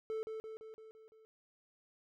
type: tone with echo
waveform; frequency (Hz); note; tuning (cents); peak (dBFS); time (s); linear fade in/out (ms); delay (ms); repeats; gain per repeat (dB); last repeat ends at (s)
triangle; 440; A4; 0; -34; 0.1-0.23; 0; 170; 6; -4; 1.25
effects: none